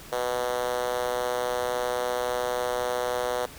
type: tone with high-pass filter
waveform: 5% pulse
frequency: 123.7 Hz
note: B2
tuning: 3 cents sharp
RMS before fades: -28 dBFS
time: 0.12-3.46 s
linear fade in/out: 5 ms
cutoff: 510 Hz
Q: 3.4
effects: pink hiss -45 dBFS RMS until 3.58 s